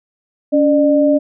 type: tone pair together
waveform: sine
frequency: 282.9 / 600 Hz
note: C#4 / D5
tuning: +35 / +37 cents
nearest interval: octave + minor second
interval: 1302 cents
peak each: -12 dBFS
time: 0.52-1.19 s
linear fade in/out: 20 ms
effects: none